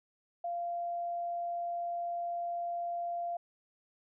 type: tone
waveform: sine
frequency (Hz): 692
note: F5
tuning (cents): -16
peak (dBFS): -33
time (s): 0.44-3.37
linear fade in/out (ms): 5
effects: none